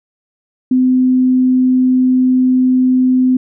sine tone, 255.5 Hz, C4, 41 cents flat, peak -8 dBFS, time 0.71-3.37 s, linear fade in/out 5 ms, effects none

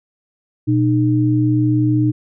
sine tone pair together, 121.4 / 305.5 Hz, B2 / D#4, -29 / -32 cents, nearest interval octave + major third, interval 1597 cents, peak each -15 dBFS, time 0.67-2.12 s, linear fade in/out 20 ms, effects none

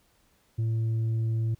sine tone with tanh clipping, 112.6 Hz, A2, 40 cents sharp, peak -25 dBFS, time 0.58-1.55 s, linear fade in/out 10 ms, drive 3 dB, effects pink hiss -66 dBFS RMS until 1.59 s

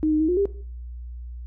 sine tone with pitch steps, 310 / 306.4 / 315.3 / 357.3 / 399.1 Hz, D#4 / D#4 / D#4 / F4 / G4, -6 / -27 / +23 / +40 / +31 cents, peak -18 dBFS, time 0.03-0.455 s, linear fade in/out 0 ms, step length 85 ms, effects noise-tail reverb RT60 0.5 s tail -18 dB re dry + added 60 Hz sine -33 dBFS peak until 1.46 s

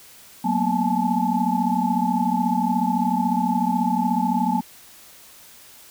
sine tone cluster, 186 / 229 / 245.3 / 845 / 879 Hz, F#3 / A#3 / B3 / G#5 / A5, +9 / -31 / -12 / +30 / -2 cents, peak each -25 dBFS, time 0.44-4.61 s, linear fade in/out 10 ms, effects white hiss -47 dBFS RMS until 5.9 s

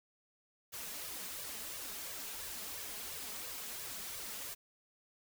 white noise with flanger, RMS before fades -44 dBFS, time 0.72-4.55 s, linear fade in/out 20 ms, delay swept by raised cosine 1.7 to 4.8 ms, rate 2.9 Hz, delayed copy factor +0.7, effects none

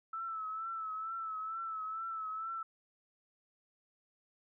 sine tone with vibrato, 1313 Hz, E6, 7 cents flat, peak -37 dBFS, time 0.13-2.63 s, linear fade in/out 5 ms, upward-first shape triangle, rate 2.2 Hz, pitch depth 54 cents each way, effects none

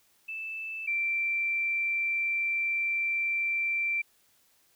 sine tone pair in turn, 2637 / 2349 Hz, E7 / D7, 0 / 0 cents, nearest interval major second, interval 200 cents, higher first, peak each -34 / -26 dBFS, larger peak second, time 0.28-0.87 / 0.87-4.02 s, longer second, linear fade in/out 10 ms, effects white hiss -66 dBFS RMS until 4.75 s

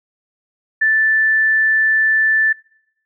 sine tone, 1760 Hz, A6, in tune, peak -11 dBFS, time 0.81-2.53 s, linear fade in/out 10 ms, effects noise-tail reverb RT60 0.8 s tail -25 dB re dry

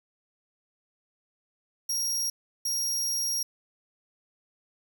sawtooth tone bursts at uneven times, 5620 Hz, F8, 10 cents sharp, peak -24 dBFS, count 2, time 1.89-2.3 / 2.65-3.43 s, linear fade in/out 5 ms, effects none

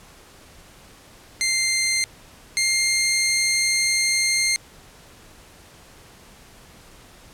15% pulse tone pair in turn, 2093 / 2112 Hz, C7 / C7, 0 / +16 cents, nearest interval unison, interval 16 cents, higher second, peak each -13 / -12 dBFS, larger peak second, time 1.41-2.04 / 2.57-4.56 s, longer second, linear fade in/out 0 ms, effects pink hiss -48 dBFS RMS until 7.33 s + low-pass 12000 Hz 12 dB/octave

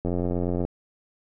click train, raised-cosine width 2 ms, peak -14 dBFS, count 54, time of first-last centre 0.05-0.65 s, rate 88.3 Hz, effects none

